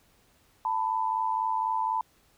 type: tone pair together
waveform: sine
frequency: 889 / 993 Hz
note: A5 / B5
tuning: +18 / +9 cents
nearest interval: major second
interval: 191 cents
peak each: -28 dBFS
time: 0.65-2.01 s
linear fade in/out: 2 ms
effects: pink hiss -64 dBFS RMS until 2.37 s